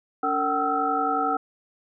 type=tone cluster; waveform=sine; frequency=285.7 / 455.2 / 761 / 1299 / 1350 Hz; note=D4 / A#4 / F#5 / E6 / E6; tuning=-48 / -41 / +48 / -26 / +41 cents; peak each=-30 / -31 / -25 / -27 / -29 dBFS; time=0.23-1.37 s; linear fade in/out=5 ms; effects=none